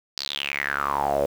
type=tone with band-pass filter sweep; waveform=sawtooth; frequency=70.8 Hz; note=C#2; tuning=37 cents sharp; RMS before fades=-26 dBFS; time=0.17-1.26 s; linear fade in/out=5 ms; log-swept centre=4900 to 520 Hz; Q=7.8; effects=7-bit